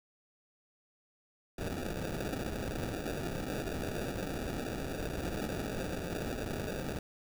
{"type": "noise with sample-and-hold", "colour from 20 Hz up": "violet", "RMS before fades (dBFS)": -37, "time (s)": [1.58, 6.99], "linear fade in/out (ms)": 5, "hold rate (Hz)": 1050, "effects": []}